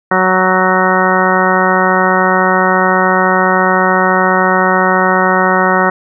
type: harmonic tone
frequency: 185.9 Hz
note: F#3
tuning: 8 cents sharp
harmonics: 1 / 2 / 3 / 4 / 5 / 6 / 7 / 8 / 10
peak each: -17 / -17 / -17 / -17 / -17 / -17 / -17 / -17 / -17 dBFS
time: 0.11-5.9 s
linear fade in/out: 5 ms
effects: none